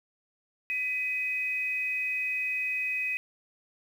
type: tone pair together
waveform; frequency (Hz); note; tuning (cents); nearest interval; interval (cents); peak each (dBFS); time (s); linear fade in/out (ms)
sine; 2000 / 2520; B6 / D#7; +21 / +21; major third; 400; -37 / -28; 0.7-3.17; 0
effects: 9-bit